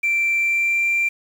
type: tone with pitch glide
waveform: sine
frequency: 2349 to 2364 Hz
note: D7 to D7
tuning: 0 to +11 cents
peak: -15 dBFS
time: 0.03-1.09 s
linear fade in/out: 10 ms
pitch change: +11 cents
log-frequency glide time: 0.4-0.86 s
effects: tanh soft clip ceiling -14 dBFS + 7-bit